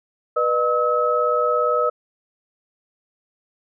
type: tone cluster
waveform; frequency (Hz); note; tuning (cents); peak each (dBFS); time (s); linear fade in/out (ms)
sine; 489.5 / 607 / 1287; B4 / D#5 / E6; -15 / -43 / -42; -21 / -22 / -20; 0.36-1.9; 10
effects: none